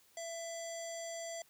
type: tone with low-pass filter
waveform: square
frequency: 667 Hz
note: E5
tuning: 20 cents sharp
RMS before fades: -43 dBFS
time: 0.17-1.42 s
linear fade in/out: 2 ms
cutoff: 7100 Hz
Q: 6.5
effects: white hiss -67 dBFS RMS until 1.49 s